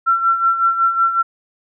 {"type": "tone with tremolo", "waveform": "sine", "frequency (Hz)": 1354, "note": "E6", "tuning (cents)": 46, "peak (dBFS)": -10, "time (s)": [0.06, 1.23], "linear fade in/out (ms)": 20, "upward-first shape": "sine", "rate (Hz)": 5.4, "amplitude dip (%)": 65, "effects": []}